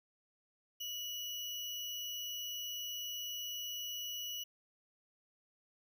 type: tone with sample-and-hold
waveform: sine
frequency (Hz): 2932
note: F#7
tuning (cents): -16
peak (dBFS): -39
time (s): 0.8-4.44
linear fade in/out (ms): 10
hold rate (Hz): 8820
effects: none